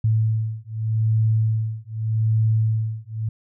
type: beating tone pair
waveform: sine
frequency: 110 / 110.83 Hz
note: A2 / A2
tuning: 0 / +13 cents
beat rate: 0.83 Hz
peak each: -21 dBFS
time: 0.04-3.29 s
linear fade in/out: 5 ms
effects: none